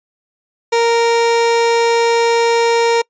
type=tone; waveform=30% pulse; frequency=465.2 Hz; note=A#4; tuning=4 cents flat; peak=-8 dBFS; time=0.72-3.02 s; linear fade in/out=10 ms; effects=noise-tail reverb RT60 0.1 s tail -26 dB re dry + resampled to 16000 Hz